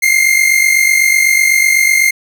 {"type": "tone pair together", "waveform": "45% pulse", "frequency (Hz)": [2092, 2140], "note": ["C7", "C7"], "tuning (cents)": [-1, 38], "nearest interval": "unison", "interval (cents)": 39, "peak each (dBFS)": -11, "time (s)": [0.02, 2.11], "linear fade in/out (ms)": 10, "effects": []}